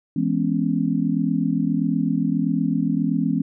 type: chord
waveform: sine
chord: C# minor seventh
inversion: first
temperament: just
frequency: 166.31 / 207.9 / 249.5 / 277.2 Hz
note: E3 / G#3 / B3 / C#4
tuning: +16 / +2 / +18 / 0 cents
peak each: -24 dBFS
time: 0.16-3.42 s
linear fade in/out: 5 ms
effects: none